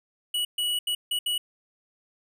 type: tone bursts at uneven times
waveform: square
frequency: 2932 Hz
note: F#7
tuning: 16 cents flat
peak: -25 dBFS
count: 5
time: 0.34-0.45 / 0.58-0.79 / 0.87-0.95 / 1.11-1.19 / 1.26-1.38 s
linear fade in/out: 5 ms
effects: none